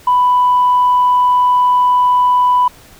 sine tone, 992 Hz, B5, 7 cents sharp, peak -7 dBFS, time 0.07-2.68 s, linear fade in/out 5 ms, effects tanh soft clip ceiling -4 dBFS + pink hiss -42 dBFS RMS until 2.99 s

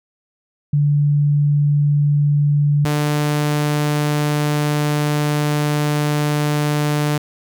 sine / sawtooth tone pair in turn, 145.7 / 148.5 Hz, D3 / D3, -13 / +20 cents, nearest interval unison, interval 33 cents, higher second, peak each -12 dBFS, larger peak neither, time 0.73-2.85 / 2.85-7.18 s, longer second, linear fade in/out 5 ms, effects none

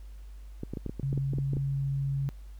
clicks, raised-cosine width 3 ms, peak -21 dBFS, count 12, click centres 0.634 / 0.736 / 0.772 / 0.863 / 0.895 / 0.997 / 1.129 / 1.177 / 1.335 / 1.385 / 1.534 / 1.569 s
sine tone with pitch glide, 136.7 to 137.81 Hz, C#3 to C#3, -24 to -10 cents, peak -27 dBFS, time 1.03-2.29 s, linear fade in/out 0 ms, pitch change +14 cents, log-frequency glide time 1.19-1.61 s
effects added 50 Hz sine -42 dBFS peak until 2.59 s + pink hiss -64 dBFS RMS until 2.59 s

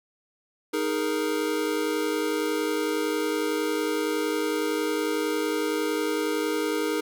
square chord, D# suspended fourth, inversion none, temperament equal, 311.1 / 415.3 / 466.2 Hz, D#4 / G#4 / A#4, 0 / 0 / 0 cents, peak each -29 / -30 / -30 dBFS, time 0.73-7.01 s, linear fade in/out 10 ms, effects none

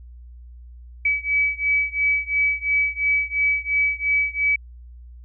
sine beating tone pair, 2285 / 2287.9 Hz, D7 / D7, -48 / -46 cents, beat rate 2.9 Hz, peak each -21 / -22 dBFS, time 1.05-4.56 s, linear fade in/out 5 ms, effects added 60 Hz sine -39 dBFS peak until 5.24 s

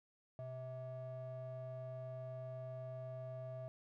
triangle ring-modulated tone, 260 Hz, C4, 11 cents flat, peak -39 dBFS, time 0.39-3.68 s, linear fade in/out 0 ms, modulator 386 Hz, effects none

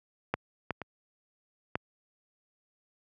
clicks, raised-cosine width 0.5 ms, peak -12 / -16 / -22 / -14 dBFS, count 4, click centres 0.34 / 0.707 / 0.817 / 1.755 s, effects high-pass 80 Hz 12 dB/octave

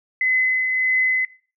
sine tone with tremolo, 2031 Hz, B6, 48 cents sharp, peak -15 dBFS, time 0.21-1.25 s, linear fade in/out 2 ms, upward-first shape triangle, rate 1.6 Hz, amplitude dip 40%, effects noise-tail reverb RT60 0.4 s tail -19 dB re dry

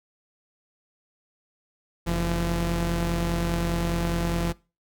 sawtooth tone pair together, 44.95 / 170 Hz, F#1 / F3, -49 / -46 cents, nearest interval octave + major seventh, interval 2303 cents, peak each -23 / -22 dBFS, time 2.06-4.53 s, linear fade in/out 20 ms, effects noise-tail reverb RT60 0.3 s tail -22 dB re dry

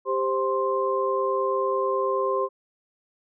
sine tone cluster, 394.8 / 524 / 1049 Hz, G4 / C5 / C6, +12 / +2 / +4 cents, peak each -26 dBFS, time 0.05-2.49 s, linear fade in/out 50 ms, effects none

